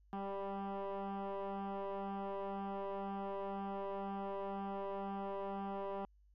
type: tone with frequency modulation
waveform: sine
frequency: 196 Hz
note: G3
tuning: in tune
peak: -36 dBFS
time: 0.13-6.05 s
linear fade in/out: 0 ms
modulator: 197 Hz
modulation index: 4.3
effects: tanh soft clip ceiling -38 dBFS + added 50 Hz sine -64 dBFS peak until 6.34 s